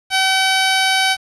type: tone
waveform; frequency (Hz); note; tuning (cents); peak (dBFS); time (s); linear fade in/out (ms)
10% pulse; 763; G5; -47; -5; 0.1-1.17; 50
effects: resampled to 24000 Hz + 7-bit